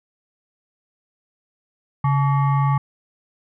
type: tone with frequency modulation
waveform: sine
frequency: 138.59 Hz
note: C#3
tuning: in tune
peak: -15 dBFS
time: 2.04-2.78 s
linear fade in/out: 5 ms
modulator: 999 Hz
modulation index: 0.68
effects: none